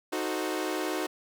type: chord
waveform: sawtooth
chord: D# diminished seventh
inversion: none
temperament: equal with one note detuned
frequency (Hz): 311.1 / 370 / 442.5 / 523.3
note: D#4 / F#4 / A4 / C5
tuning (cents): 0 / 0 / +10 / 0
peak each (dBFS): -29 / -29 / -35 / -34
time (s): 0.12-1.07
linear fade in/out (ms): 10
effects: none